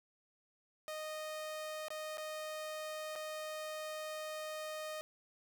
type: tone with dropouts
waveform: sawtooth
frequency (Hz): 619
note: D#5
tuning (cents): -9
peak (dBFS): -37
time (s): 0.88-5.01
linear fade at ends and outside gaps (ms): 0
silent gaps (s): 1.883-1.904 / 2.172-2.181 / 3.155-3.16
effects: none